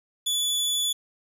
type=tone; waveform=sawtooth; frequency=3448 Hz; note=A7; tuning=36 cents flat; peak=-20 dBFS; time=0.26-0.93 s; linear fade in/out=10 ms; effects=resampled to 32000 Hz + 9-bit